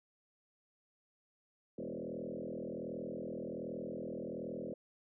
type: tone with frequency modulation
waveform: sine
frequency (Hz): 370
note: F#4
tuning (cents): 0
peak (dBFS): -39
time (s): 1.78-4.74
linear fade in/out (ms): 5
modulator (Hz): 41.3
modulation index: 4.8
effects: none